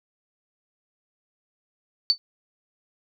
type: tone with exponential decay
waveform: sine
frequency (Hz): 4523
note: C#8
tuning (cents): +34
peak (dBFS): -11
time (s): 2.1-2.18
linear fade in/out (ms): 0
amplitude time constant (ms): 16
effects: none